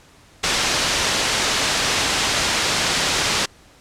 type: low-pass noise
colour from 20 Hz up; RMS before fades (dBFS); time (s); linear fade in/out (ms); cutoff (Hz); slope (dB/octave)
white; -20; 0.43-3.46; 10; 5800; 12
effects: pink hiss -50 dBFS RMS until 3.8 s + low-pass 9000 Hz 12 dB/octave